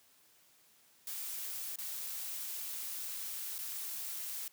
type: noise with dropouts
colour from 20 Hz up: blue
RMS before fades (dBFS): -41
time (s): 1.07-4.48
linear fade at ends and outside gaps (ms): 2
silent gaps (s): 1.759-1.785 / 3.583-3.588
effects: white hiss -66 dBFS RMS until 4.52 s + high-pass 80 Hz 12 dB/octave